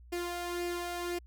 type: tone with flanger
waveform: sawtooth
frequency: 350 Hz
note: F4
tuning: 4 cents sharp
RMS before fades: -36 dBFS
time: 0.12-1.19 s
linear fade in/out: 10 ms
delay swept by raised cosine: 0.39 to 1.36 ms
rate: 1.9 Hz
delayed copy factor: +0.5
effects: added 60 Hz sine -51 dBFS peak until 1.26 s